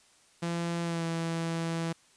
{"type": "tone with pitch glide", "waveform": "sawtooth", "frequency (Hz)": [170, 165.64], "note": ["F3", "E3"], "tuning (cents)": [-46, 9], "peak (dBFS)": -26, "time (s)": [0.42, 1.93], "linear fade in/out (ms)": 10, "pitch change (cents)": -45, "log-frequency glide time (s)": [0.83, 1.04], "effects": ["white hiss -62 dBFS RMS until 2.16 s", "resampled to 22050 Hz"]}